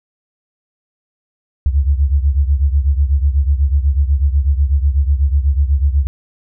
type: beating tone pair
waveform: sine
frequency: 68.1 / 76.2 Hz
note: C#2 / D#2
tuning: -30 / -36 cents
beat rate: 8.1 Hz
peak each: -12 / -16 dBFS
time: 1.66-6.07 s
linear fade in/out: 0 ms
effects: none